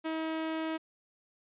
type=tone; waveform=sawtooth; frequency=319.6 Hz; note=D#4; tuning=47 cents sharp; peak=-28 dBFS; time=0.04-0.78 s; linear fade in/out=20 ms; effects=resampled to 8000 Hz